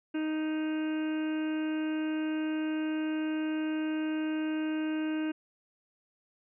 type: harmonic tone with a mistuned harmonic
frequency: 311.1 Hz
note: D#4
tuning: in tune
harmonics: 1 / 2 / 3 / 4 / 5 / 6 / 7 / 8 / 9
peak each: -29 / -44 / -49 / -52 / -44 / -55 / -54 / -50 / -49 dBFS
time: 0.14-5.32 s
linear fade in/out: 10 ms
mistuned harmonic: 6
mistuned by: +18 cents
effects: none